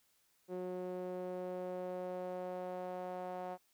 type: tone with band-pass filter sweep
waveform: sawtooth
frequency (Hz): 181.9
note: F#3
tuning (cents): -29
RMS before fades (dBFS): -42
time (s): 0.48-3.58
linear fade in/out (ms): 50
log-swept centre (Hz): 430 to 700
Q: 2.8
effects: white hiss -74 dBFS RMS until 3.73 s